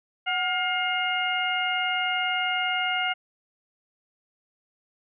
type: harmonic tone with a mistuned harmonic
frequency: 710 Hz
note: F5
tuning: 28 cents sharp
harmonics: 1 / 2 / 3 / 4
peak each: -29 / -29 / -29 / -29 dBFS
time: 0.26-3.14 s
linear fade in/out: 20 ms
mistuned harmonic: 1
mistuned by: +77 cents
effects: none